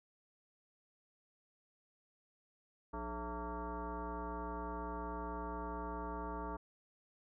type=tone with frequency modulation; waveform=sine; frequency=424.2 Hz; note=G#4; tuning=37 cents sharp; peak=-39 dBFS; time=2.93-6.57 s; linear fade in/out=10 ms; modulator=241 Hz; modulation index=3.2; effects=none